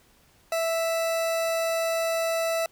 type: tone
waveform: 40% pulse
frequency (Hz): 659.3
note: E5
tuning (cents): 0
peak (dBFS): -23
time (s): 0.52-2.66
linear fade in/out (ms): 2
effects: pink hiss -60 dBFS RMS until 2.71 s